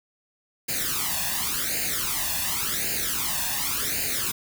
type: noise with flanger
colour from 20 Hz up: white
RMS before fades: -27 dBFS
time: 0.68-4.32 s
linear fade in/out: 10 ms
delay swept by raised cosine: 0.43 to 1.15 ms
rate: 0.9 Hz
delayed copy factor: +0.8
effects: none